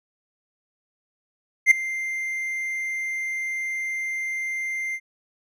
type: tone with ADSR envelope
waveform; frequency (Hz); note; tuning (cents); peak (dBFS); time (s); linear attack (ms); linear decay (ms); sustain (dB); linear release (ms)
triangle; 2093; C7; 0; -6; 1.66-5; 51; 6; -18; 57
effects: none